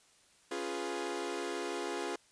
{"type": "chord", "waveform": "sawtooth", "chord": "C# dominant seventh", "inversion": "none", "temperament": "equal", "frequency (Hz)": [277.2, 349.2, 415.3, 493.9], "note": ["C#4", "E#4", "G#4", "B4"], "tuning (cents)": [0, 0, 0, 0], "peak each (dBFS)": [-40, -35, -36, -40], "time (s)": [0.51, 2.16], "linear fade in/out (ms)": 5, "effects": ["white hiss -65 dBFS RMS until 2.31 s", "resampled to 22050 Hz"]}